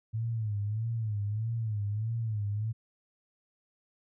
sine tone with vibrato, 108.6 Hz, A2, 22 cents flat, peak -29 dBFS, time 0.13-2.73 s, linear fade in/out 20 ms, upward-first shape sine, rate 1.6 Hz, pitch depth 110 cents each way, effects none

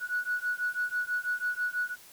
sine beating tone pair, 1466 / 1472.1 Hz, F#6 / F#6, -16 / -9 cents, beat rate 6.1 Hz, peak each -31 dBFS, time 0-1.96 s, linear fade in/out 50 ms, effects tanh soft clip ceiling -21 dBFS + white hiss -53 dBFS RMS until 2.12 s

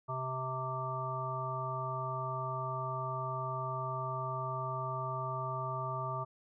harmonic tone, 130 Hz, C3, 11 cents flat, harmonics 1 / 3 / 5 / 7 / 9, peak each -39 / -47 / -42 / -42 / -38 dBFS, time 0.08-6.25 s, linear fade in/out 20 ms, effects none

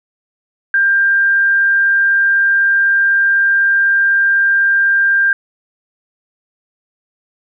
sine tone, 1592 Hz, G6, 26 cents sharp, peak -9 dBFS, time 0.74-5.33 s, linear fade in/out 2 ms, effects none

